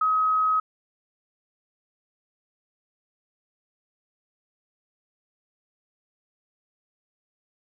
sine tone, 1270 Hz, D#6, 35 cents sharp, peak -19 dBFS, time 0.01-0.6 s, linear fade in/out 5 ms, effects none

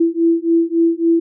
sine beating tone pair, 331.5 / 335.1 Hz, E4 / E4, +10 / +29 cents, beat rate 3.6 Hz, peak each -15 dBFS, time 0-1.2 s, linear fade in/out 10 ms, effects none

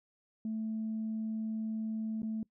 sine tone with dropouts, 220 Hz, A3, in tune, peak -32 dBFS, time 0.45-2.43 s, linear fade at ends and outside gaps 2 ms, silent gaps 2.22-2.23 s, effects noise-tail reverb RT60 0.1 s tail -23 dB re dry + tanh soft clip ceiling -29 dBFS

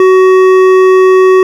sine tone with hard clipping, 374.4 Hz, F#4, 20 cents sharp, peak -4 dBFS, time 0-1.43 s, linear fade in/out 2 ms, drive 11 dB, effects none

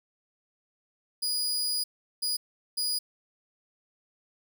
sawtooth tone bursts at uneven times, 4910 Hz, D#8, 24 cents flat, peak -24 dBFS, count 3, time 1.22-1.84 / 2.22-2.37 / 2.77-2.99 s, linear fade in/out 10 ms, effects none

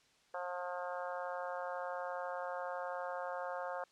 harmonic tone with a mistuned harmonic, 178.8 Hz, F3, 41 cents sharp, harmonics 3 / 4 / 5 / 6 / 7 / 8 / 9, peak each -42 / -44 / -46 / -48 / -49 / -50 / -51 dBFS, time 0.34-3.84 s, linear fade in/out 2 ms, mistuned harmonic 8, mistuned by -20 cents, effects white hiss -69 dBFS RMS until 3.91 s + low-pass 6000 Hz 12 dB/octave

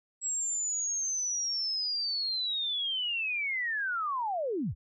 sine linear sweep, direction down, 7740 to 46.25 Hz, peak -29 dBFS, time 0.21-4.75 s, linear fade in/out 50 ms, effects none

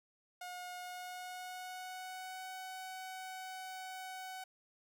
sawtooth tone with pitch glide, 720 to 750.1 Hz, F#5 to F#5, -47 to +23 cents, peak -40 dBFS, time 0.41-4.44 s, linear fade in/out 5 ms, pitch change +70 cents, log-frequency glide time 0.77-2.49 s, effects none

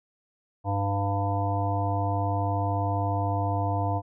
harmonic tone, 99.6 Hz, G2, 28 cents sharp, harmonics 1 / 3 / 5 / 7 / 9 / 10, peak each -26 / -34 / -37 / -30 / -33 / -37 dBFS, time 0.64-4.02 s, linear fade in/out 50 ms, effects none

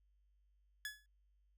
sawtooth tone with exponential decay, 1700 Hz, G#6, 40 cents sharp, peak -35 dBFS, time 0.85-1.06 s, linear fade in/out 1 ms, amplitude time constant 45 ms, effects added 50 Hz sine -70 dBFS peak until 1.57 s

